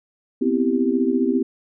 sine chord, C major seventh, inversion third, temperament equal, 246.9 / 261.6 / 329.6 / 392 Hz, B3 / C4 / E4 / G4, 0 / 0 / 0 / 0 cents, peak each -22 / -21 / -24 / -23 dBFS, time 0.41-1.43 s, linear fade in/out 10 ms, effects none

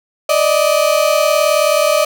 35% pulse tone pair together, 587.3 / 626.4 Hz, D5 / D#5, 0 / +11 cents, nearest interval minor second, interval 111 cents, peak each -12 dBFS, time 0.29-2.05 s, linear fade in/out 5 ms, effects none

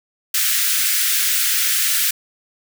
white high-pass noise, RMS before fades -18 dBFS, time 0.34-2.11 s, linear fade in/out 5 ms, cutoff 1400 Hz, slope 48 dB/octave, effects none

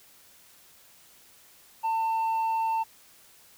sine tone with tanh clipping, 897 Hz, A5, 33 cents sharp, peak -25 dBFS, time 1.83-2.84 s, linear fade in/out 20 ms, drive 3 dB, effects white hiss -56 dBFS RMS until 3.57 s

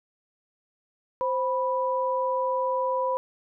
sine tone pair together, 522 / 985.4 Hz, C5 / B5, -4 / -4 cents, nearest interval major seventh, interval 1100 cents, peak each -26 dBFS, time 1.21-3.17 s, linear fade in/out 0 ms, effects none

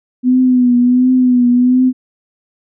sine tone with vibrato, 249.7 Hz, B3, 19 cents sharp, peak -7 dBFS, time 0.23-1.93 s, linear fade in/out 50 ms, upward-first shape triangle, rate 1.4 Hz, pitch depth 52 cents each way, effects none

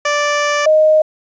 15% pulse / sine tone pair in turn, 586 / 620.8 Hz, D5 / D#5, -4 / -4 cents, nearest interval minor second, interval 100 cents, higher second, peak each -7 dBFS, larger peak neither, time 0.05-0.66 / 0.66-1.02 s, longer first, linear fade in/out 5 ms, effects resampled to 16000 Hz + 8-bit

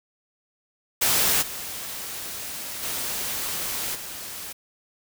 white noise with level steps, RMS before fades -21 / -34 / -29 / -36 dBFS, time 1.01-4.53 s, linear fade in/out 10 ms, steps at 1.41 / 2.82 / 3.94 s, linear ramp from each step 20 ms, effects none

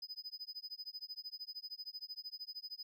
triangle tone with tremolo, 5000 Hz, D#8, 8 cents sharp, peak -40 dBFS, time 0.02-2.83 s, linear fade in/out 5 ms, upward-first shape sine, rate 13 Hz, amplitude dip 100%, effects none

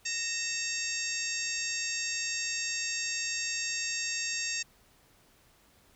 harmonic tone with a mistuned harmonic, 926 Hz, A#5, 12 cents flat, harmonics 2 / 3 / 4 / 5 / 6 / 7 / 8, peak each -39 / -37 / -45 / -40 / -38 / -38 / -38 dBFS, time 0.05-4.63 s, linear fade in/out 10 ms, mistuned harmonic 3, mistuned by -81 cents, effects pink hiss -63 dBFS RMS until 5.95 s

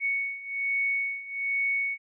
sine beating tone pair, 2221 / 2222.2 Hz, C#7 / C#7, +3 / +4 cents, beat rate 1.2 Hz, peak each -31 / -28 dBFS, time 0-1.98 s, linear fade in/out 50 ms, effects none

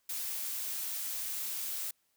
blue noise, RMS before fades -37 dBFS, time 0.09-1.91 s, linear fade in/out 5 ms, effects white hiss -75 dBFS RMS until 2.16 s

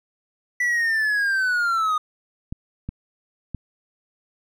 triangle linear sweep, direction down, 1975.5 to 1225 Hz, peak -17 dBFS, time 0.6-1.98 s, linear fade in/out 5 ms
clicks, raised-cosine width 5 ms, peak -17 dBFS, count 3, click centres 2.525 / 2.89 / 3.547 s
effects none

